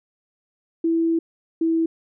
sine tone pair in turn, 330 / 327.2 Hz, E4 / E4, +2 / -13 cents, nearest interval unison, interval 15 cents, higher first, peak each -17 dBFS, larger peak neither, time 0.84-1.19 / 1.61-1.86 s, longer first, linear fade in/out 5 ms, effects none

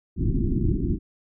pink low-pass noise, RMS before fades -23 dBFS, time 0.16-0.99 s, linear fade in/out 50 ms, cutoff 370 Hz, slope 96 dB/octave, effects none

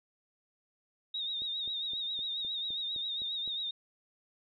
sine tone with vibrato, 3729 Hz, A#7, in tune, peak -33 dBFS, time 1.14-3.71 s, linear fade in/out 5 ms, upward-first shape triangle, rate 7.4 Hz, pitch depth 74 cents each way
click train, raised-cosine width 2 ms, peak -39 dBFS, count 9, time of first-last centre 1.42-3.477 s, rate 3.89 Hz
effects none

